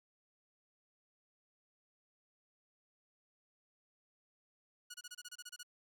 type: tone bursts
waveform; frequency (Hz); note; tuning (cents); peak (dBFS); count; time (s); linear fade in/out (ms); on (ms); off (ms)
10% pulse; 1455; F#6; -29; -38; 11; 4.9-5.632; 10; 42; 27
effects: none